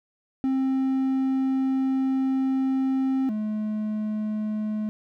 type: tone pair in turn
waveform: triangle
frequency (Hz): 264.9 / 213.8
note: C4 / A3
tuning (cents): +22 / -49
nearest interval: major third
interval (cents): 371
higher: first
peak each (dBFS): -19 / -23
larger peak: first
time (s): 0.44-3.29 / 3.29-4.89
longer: first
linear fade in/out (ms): 0
effects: none